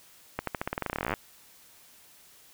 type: accelerating click train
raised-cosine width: 0.5 ms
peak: -14 dBFS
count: 23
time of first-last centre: 0.39-1.138 s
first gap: 83 ms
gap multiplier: 0.9
effects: white hiss -56 dBFS RMS until 2.53 s